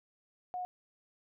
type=tone; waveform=sine; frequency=726 Hz; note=F#5; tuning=33 cents flat; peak=-35 dBFS; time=0.54-0.65 s; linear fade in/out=0 ms; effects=none